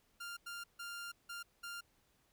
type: tone bursts at uneven times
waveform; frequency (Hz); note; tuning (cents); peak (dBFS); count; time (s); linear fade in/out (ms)
sawtooth; 1396.9; F6; 0; -40; 5; 0.2-0.37 / 0.46-0.64 / 0.79-1.12 / 1.29-1.43 / 1.63-1.81; 10
effects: pink hiss -74 dBFS RMS until 2.32 s